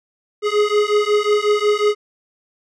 square beating tone pair, 415.3 / 420.8 Hz, G#4 / G#4, 0 / +23 cents, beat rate 5.5 Hz, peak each -18 dBFS, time 0.42-1.95 s, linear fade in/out 50 ms, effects low-pass 5000 Hz 12 dB/octave

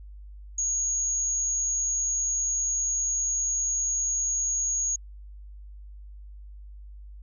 sine tone, 6645 Hz, G#8, in tune, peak -24 dBFS, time 0.58-4.96 s, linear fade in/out 5 ms, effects added 50 Hz sine -41 dBFS peak until 7.22 s

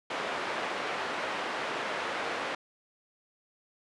pink band-pass noise, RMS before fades -34 dBFS, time 0.1-2.55 s, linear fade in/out 5 ms, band 470 to 2500 Hz, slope 12 dB/octave, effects resampled to 24000 Hz

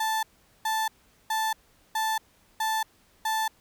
35% pulse tone bursts, 880 Hz, A5, in tune, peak -23 dBFS, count 6, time 0-3.48 s, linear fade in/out 5 ms, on 230 ms, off 420 ms, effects pink hiss -62 dBFS RMS until 3.6 s

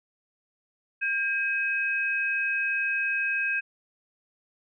sine tone pair together, 1603 / 2543 Hz, G6 / D#7, +38 / +37 cents, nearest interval minor sixth, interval 799 cents, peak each -27 dBFS, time 1.01-3.61 s, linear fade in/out 20 ms, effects none

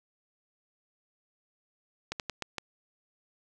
slowing click train, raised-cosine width 0.2 ms, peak -16 dBFS, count 5, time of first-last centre 2.12-2.583 s, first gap 78 ms, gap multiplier 1.27, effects none

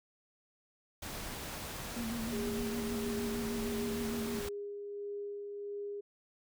pink noise, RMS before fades -42 dBFS, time 1.02-4.49 s, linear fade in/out 5 ms
sine tone with vibrato, 229.5 Hz, A#3, 27 cents flat, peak -36 dBFS, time 1.96-4.4 s, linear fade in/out 10 ms, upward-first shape square, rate 6.5 Hz, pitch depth 46 cents each way
sine tone with tremolo, 407.4 Hz, G#4, 33 cents flat, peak -37 dBFS, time 2.32-6.01 s, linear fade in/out 10 ms, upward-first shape sine, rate 1.5 Hz, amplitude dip 30%
effects none

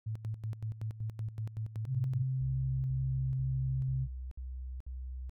sine tone with tremolo, 109.7 Hz, A2, 5 cents flat, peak -33 dBFS, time 0.06-2.23 s, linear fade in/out 10 ms, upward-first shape square, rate 5.3 Hz, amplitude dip 75%
sine tone, 130.81 Hz, C3, in tune, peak -30 dBFS, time 1.86-4.08 s, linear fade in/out 50 ms
sine tone bursts, 63.8 Hz, C2, 43 cents flat, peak -38 dBFS, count 6, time 2.41-5.295 s, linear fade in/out 0 ms, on 430 ms, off 61 ms
effects none

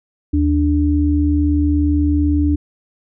sine tone pair together, 77.79 / 293.7 Hz, D#2 / D4, 0 / 0 cents, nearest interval octave + major seventh, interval 2300 cents, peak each -15 dBFS, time 0.33-2.56 s, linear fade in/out 10 ms, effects none

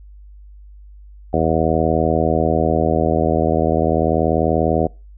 harmonic tone, 80.3 Hz, E2, 45 cents flat, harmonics 1 / 2 / 3 / 4 / 5 / 6 / 7 / 8 / 9, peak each -23 / -23 / -23 / -23 / -23 / -23 / -23 / -23 / -23 dBFS, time 1.33-4.87 s, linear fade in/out 5 ms, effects noise-tail reverb RT60 0.3 s tail -25 dB re dry + added 50 Hz sine -38 dBFS peak until 5.17 s

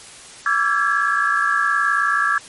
sine tone cluster, 1152 / 1341 / 1634 / 1693 Hz, D6 / E6 / G#6 / G#6, -34 / +29 / -29 / +33 cents, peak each -21 dBFS, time 0.46-2.38 s, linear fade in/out 2 ms, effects white hiss -40 dBFS RMS until 2.48 s + MP3 48 kbps

